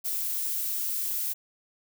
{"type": "noise", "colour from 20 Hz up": "violet", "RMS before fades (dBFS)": -30, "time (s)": [0.04, 1.34], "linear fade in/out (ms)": 20, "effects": []}